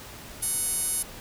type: tone with band-pass filter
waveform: 5% pulse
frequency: 740 Hz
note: F#5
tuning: in tune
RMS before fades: -28 dBFS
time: 0.42-1.03 s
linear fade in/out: 10 ms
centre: 11000 Hz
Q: 6.5
effects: pink hiss -43 dBFS RMS until 1.2 s